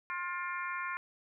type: harmonic tone with a mistuned harmonic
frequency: 353.9 Hz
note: F4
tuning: 23 cents sharp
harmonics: 3 / 4 / 5 / 6 / 7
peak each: -38 / -40 / -42 / -44 / -45 dBFS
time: 0.1-0.97 s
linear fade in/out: 0 ms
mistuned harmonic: 7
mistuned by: -62 cents
effects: none